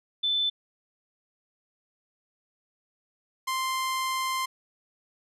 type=tone pair in turn; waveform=sine / sawtooth; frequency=3520 / 1046.5 Hz; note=A7 / C6; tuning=0 / 0 cents; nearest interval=octave + major sixth; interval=2100 cents; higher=first; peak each=-23 dBFS; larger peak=neither; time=0.23-0.5 / 3.47-4.46 s; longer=second; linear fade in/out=10 ms; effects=resampled to 32000 Hz